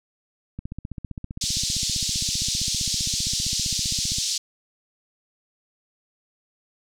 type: click train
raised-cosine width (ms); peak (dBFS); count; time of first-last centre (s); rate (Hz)
5; -20; 56; 0.59-4.185; 15.3
type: band-pass noise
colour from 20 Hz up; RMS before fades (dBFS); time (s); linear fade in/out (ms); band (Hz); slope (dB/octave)
white; -26; 1.41-4.38; 5; 3800 to 6600; 24
effects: none